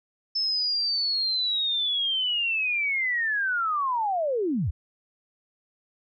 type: linear sweep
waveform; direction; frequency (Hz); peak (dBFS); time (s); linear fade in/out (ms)
sine; down; 5274 to 58.27; -23; 0.35-4.71; 10
effects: none